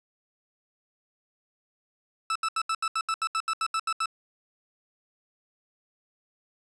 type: tone bursts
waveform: 40% pulse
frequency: 1316 Hz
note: E6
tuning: 3 cents flat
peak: -24 dBFS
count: 14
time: 2.3-4.058 s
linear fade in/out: 2 ms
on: 55 ms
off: 76 ms
effects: resampled to 22050 Hz + 9-bit